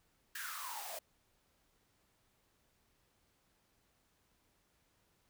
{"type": "noise with high-pass filter sweep", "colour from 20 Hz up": "white", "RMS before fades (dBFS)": -44, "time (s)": [0.35, 0.99], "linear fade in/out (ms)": 5, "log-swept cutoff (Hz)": [1700, 610], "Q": 9.8, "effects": ["pink hiss -75 dBFS RMS until 5.29 s"]}